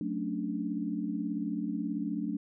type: chord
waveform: sine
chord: D major seventh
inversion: first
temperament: just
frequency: 183.54 / 220.2 / 275.3 / 293.7 Hz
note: F#3 / A3 / C#4 / D4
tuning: -14 / +2 / -12 / 0 cents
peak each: -37 / -35 / -39 / -35 dBFS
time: 0.01-2.37 s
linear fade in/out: 2 ms
effects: none